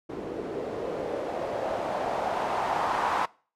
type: noise with low-pass filter sweep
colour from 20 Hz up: blue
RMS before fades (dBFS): -30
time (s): 0.09-3.26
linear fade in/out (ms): 10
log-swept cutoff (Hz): 380 to 1000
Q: 2.8
effects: noise-tail reverb RT60 0.4 s tail -23 dB re dry